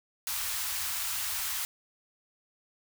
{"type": "band-stop noise", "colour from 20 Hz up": "white", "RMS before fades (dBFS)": -33, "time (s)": [0.27, 1.65], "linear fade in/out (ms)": 0, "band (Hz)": [100, 860], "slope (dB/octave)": 24, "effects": []}